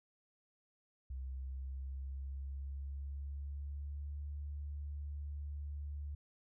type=tone with pitch glide; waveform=sine; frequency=65.41 to 72.58 Hz; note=C2 to D2; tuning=0 to -20 cents; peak=-40 dBFS; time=1.1-6.15 s; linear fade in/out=5 ms; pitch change=+180 cents; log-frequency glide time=1.2-4.21 s; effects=none